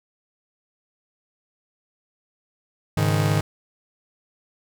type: chord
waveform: 45% pulse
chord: Ab suspended fourth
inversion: none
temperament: just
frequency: 103.83 / 138.43 / 155.74 Hz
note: Ab2 / Db3 / Eb3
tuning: 0 / -2 / +2 cents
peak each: -22 / -26 / -22 dBFS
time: 2.97-3.41 s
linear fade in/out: 5 ms
effects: none